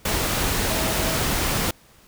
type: tone in noise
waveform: sine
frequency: 646 Hz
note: E5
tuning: 35 cents flat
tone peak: -32 dBFS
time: 0.7-1.17 s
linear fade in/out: 5 ms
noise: pink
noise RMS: -23 dBFS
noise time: 0.05-1.71 s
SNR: -12 dB
effects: pink hiss -53 dBFS RMS until 2.07 s